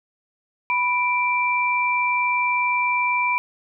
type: tone pair together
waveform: sine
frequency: 987.8 / 2349 Hz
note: B5 / D7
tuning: 0 / 0 cents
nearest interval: octave + minor third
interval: 1500 cents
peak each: -21 dBFS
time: 0.7-3.38 s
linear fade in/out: 0 ms
effects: none